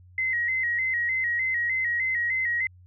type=tone with vibrato; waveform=sine; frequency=1975.5 Hz; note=B6; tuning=in tune; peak=-23 dBFS; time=0.18-2.67 s; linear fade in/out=2 ms; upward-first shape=square; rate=3.3 Hz; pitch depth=70 cents each way; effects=added 90 Hz sine -49 dBFS peak until 2.86 s